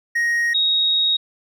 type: tone pair in turn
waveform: triangle / sine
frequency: 1876 / 3768 Hz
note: A#6 / A#7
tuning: +11 / +18 cents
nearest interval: octave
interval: 1207 cents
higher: second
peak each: -15 dBFS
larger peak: neither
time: 0.15-0.54 / 0.54-1.17 s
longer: second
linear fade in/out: 10 ms
effects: none